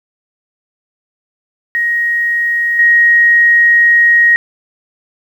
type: tone with level steps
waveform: sine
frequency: 1882 Hz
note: A#6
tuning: 16 cents sharp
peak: -11 / -5 dBFS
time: 1.75-4.36 s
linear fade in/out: 0 ms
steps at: 2.79 s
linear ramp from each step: 2 ms
effects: 7-bit